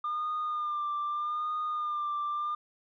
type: tone with vibrato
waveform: sine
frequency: 1204 Hz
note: D6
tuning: 43 cents sharp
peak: -28 dBFS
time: 0.04-2.55 s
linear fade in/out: 5 ms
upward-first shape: sine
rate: 0.81 Hz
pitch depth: 37 cents each way
effects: tanh soft clip ceiling -27 dBFS